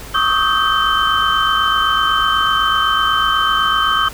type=tone cluster; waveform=sine; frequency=1115 / 1234 / 1282 / 1564 / 3087 Hz; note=C#6 / D#6 / E6 / G6 / G7; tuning=+10 / -15 / -49 / -4 / -27 cents; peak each=-19 dBFS; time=0.14-4.09 s; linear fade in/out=10 ms; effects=added 50 Hz sine -34 dBFS peak until 4.13 s + pink hiss -34 dBFS RMS until 4.13 s